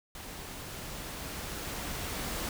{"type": "noise with level ramp", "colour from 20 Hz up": "pink", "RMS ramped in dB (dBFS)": [-44, -35], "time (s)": [0.15, 2.49], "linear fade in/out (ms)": 2, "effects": []}